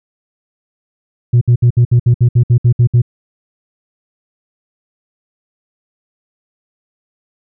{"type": "tone bursts", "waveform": "sine", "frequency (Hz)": 120.6, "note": "B2", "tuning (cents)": -41, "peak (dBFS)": -3, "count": 12, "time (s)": [1.33, 3.019], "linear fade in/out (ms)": 10, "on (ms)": 83, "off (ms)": 63, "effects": ["tanh soft clip ceiling -4 dBFS"]}